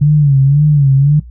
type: tone with vibrato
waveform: sine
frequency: 142.7 Hz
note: D3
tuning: 49 cents flat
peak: -5 dBFS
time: 0.01-1.2 s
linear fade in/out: 10 ms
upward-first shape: sine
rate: 1.9 Hz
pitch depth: 98 cents each way
effects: noise-tail reverb RT60 0.1 s tail -18 dB re dry + added 60 Hz sine -30 dBFS peak until 1.3 s